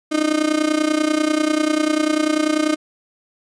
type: tone with amplitude modulation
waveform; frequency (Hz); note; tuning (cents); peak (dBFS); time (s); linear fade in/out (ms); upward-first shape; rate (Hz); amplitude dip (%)
35% pulse; 307.3; D#4; -21; -11; 0.11-2.76; 20; sine; 30.2; 80
effects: resampled to 22050 Hz

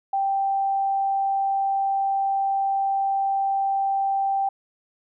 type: tone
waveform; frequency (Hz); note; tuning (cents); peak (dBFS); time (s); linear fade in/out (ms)
sine; 784; G5; 0; -20; 0.13-4.49; 5
effects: none

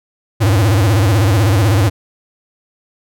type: tone with vibrato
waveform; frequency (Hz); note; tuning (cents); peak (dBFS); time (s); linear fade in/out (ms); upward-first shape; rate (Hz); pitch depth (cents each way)
square; 103.3; G#2; -9; -10; 0.4-1.9; 20; sine; 16; 210
effects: none

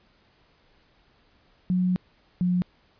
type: tone pair in turn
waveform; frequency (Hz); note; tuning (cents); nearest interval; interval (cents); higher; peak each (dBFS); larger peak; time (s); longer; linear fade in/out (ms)
sine; 182.1 / 179.28; F#3 / F3; -27 / +46; unison; 27; first; -20; neither; 1.7-1.96 / 2.41-2.62; first; 0
effects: pink hiss -62 dBFS RMS until 2.99 s + resampled to 11025 Hz

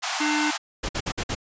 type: high-pass noise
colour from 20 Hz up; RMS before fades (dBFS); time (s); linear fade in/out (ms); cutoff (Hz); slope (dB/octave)
pink; -27; 0.02-0.58; 20; 660; 96
type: harmonic tone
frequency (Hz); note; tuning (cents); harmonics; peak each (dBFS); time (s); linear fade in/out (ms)
300.1; D4; +38; 1 / 3 / 5 / 7 / 9; -24 / -29 / -31 / -32 / -34; 0.2-0.51; 10
type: noise bursts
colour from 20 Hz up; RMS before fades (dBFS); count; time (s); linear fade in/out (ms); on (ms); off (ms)
pink; -27; 5; 0.83-1.351; 10; 61; 54
effects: resampled to 16000 Hz

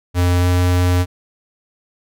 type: tone with pitch glide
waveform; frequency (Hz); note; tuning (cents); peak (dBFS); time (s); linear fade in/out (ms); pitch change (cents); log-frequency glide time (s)
square; 88.8 to 89.52; F2 to F2; +29 to +43; -13; 0.14-1.06; 50; +14; 0.4-0.46
effects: none

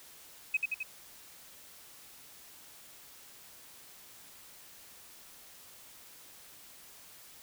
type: tone with echo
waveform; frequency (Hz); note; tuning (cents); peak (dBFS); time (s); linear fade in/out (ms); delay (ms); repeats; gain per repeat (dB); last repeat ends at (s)
sine; 2541; D#7; +36; -24; 0.54-0.57; 5; 87; 3; -3; 0.831
effects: tanh soft clip ceiling -21 dBFS + white hiss -54 dBFS RMS until 7.42 s

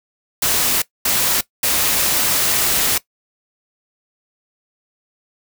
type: noise bursts at uneven times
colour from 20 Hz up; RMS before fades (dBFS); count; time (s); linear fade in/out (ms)
white; -17; 3; 0.42-0.82 / 1.05-1.41 / 1.63-2.98; 5
effects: noise-tail reverb RT60 0.1 s tail -19 dB re dry

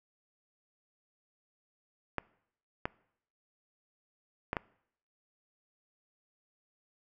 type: clicks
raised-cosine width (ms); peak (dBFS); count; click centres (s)
0.5; -16; 4; 2.183 / 2.855 / 4.531 / 4.568
effects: noise-tail reverb RT60 0.7 s tail -23 dB re dry

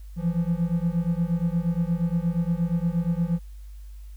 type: beating tone pair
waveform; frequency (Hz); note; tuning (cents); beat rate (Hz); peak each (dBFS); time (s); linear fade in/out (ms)
triangle; 166 / 174.5; E3 / F3; +12 / -1; 8.5; -23; 0.16-3.4; 50
effects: added 50 Hz sine -38 dBFS peak until 4.16 s + white hiss -62 dBFS RMS until 4.16 s

